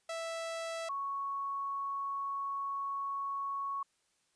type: tone pair in turn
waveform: sawtooth / sine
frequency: 659.3 / 1108.8 Hz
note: E5 / C#6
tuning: 0 / 0 cents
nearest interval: major sixth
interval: 900 cents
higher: second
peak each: -33 / -34 dBFS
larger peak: first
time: 0.09-0.89 / 0.89-3.83 s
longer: second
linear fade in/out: 5 ms
effects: white hiss -75 dBFS RMS until 4.35 s + resampled to 22050 Hz